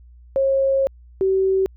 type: tone pair in turn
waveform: sine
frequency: 541 / 382.5 Hz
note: C#5 / G4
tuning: -42 / -42 cents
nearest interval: tritone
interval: 600 cents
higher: first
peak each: -15 dBFS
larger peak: neither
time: 0.36-0.87 / 1.21-1.66 s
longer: first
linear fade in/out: 0 ms
effects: added 60 Hz sine -43 dBFS peak until 1.76 s